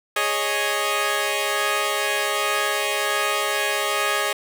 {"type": "chord", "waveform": "10% pulse", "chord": "Ab suspended fourth", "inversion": "none", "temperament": "equal", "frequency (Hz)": [415.3, 554.4, 622.3], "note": ["Ab4", "Db5", "Eb5"], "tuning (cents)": [0, 0, 0], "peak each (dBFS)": -17, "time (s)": [0.16, 4.33], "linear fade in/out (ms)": 5, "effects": []}